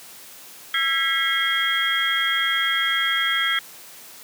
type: tone cluster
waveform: sine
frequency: 1338 / 1630 / 1959 / 2147 / 3259 Hz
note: E6 / G#6 / B6 / C7 / G#7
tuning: +25 / -33 / -15 / +44 / -33 cents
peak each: -27 / -26 / -25 / -28 / -23 dBFS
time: 0.74-3.59 s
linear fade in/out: 2 ms
effects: white hiss -43 dBFS RMS until 4.23 s + high-pass 150 Hz 12 dB/octave